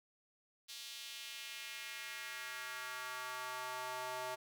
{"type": "tone with high-pass filter sweep", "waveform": "square", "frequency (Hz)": 127.1, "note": "C3", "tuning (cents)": -50, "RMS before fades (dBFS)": -45, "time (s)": [0.68, 4.36], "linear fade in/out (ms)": 20, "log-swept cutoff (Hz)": [3800, 710], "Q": 1.8, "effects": []}